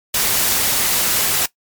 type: noise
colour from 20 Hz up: white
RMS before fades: -17 dBFS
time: 0.14-1.46 s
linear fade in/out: 5 ms
effects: noise-tail reverb RT60 0.1 s tail -18 dB re dry + MP3 96 kbps